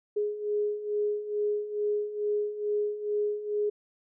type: beating tone pair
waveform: sine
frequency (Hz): 415.3 / 417.6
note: G#4 / G#4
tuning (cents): 0 / +10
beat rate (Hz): 2.3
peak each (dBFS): -33 / -28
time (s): 0.16-3.7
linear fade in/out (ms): 10
effects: none